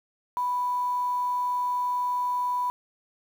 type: tone with quantisation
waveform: sine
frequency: 987.8 Hz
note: B5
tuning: in tune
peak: -24 dBFS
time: 0.37-2.7 s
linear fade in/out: 0 ms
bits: 8
effects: none